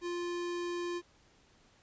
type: tone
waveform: square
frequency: 349.2 Hz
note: F4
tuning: in tune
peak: -35 dBFS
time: 0.01-1.02 s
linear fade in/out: 50 ms
effects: pink hiss -65 dBFS RMS until 1.82 s + resampled to 16000 Hz